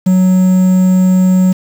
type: tone with quantisation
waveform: triangle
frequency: 185 Hz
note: F#3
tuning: in tune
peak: -4 dBFS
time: 0.06-1.53 s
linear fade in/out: 10 ms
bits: 5
effects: none